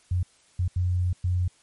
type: tone bursts at uneven times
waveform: sine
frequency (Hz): 90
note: F#2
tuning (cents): -47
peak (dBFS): -21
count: 4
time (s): 0.11-0.23 / 0.59-0.68 / 0.76-1.13 / 1.24-1.48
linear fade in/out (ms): 5
effects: white hiss -60 dBFS RMS until 1.62 s + MP3 48 kbps